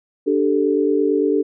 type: chord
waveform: sine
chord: D suspended fourth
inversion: none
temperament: just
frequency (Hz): 293.7 / 391.6 / 440.5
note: D4 / G4 / A4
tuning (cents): 0 / -2 / +2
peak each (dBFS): -19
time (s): 0.26-1.43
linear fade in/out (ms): 20
effects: none